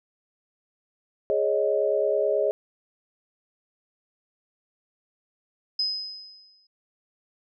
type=chord; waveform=sine; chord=Ab suspended fourth; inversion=none; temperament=just; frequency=415.3 / 553.7 / 623 Hz; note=Ab4 / Db5 / Eb5; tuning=0 / -2 / +2 cents; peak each=-25 dBFS; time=1.3-2.51 s; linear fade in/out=0 ms
type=tone with exponential decay; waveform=sine; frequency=5050 Hz; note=D#8; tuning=25 cents sharp; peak=-21 dBFS; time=5.79-6.67 s; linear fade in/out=5 ms; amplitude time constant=190 ms
effects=none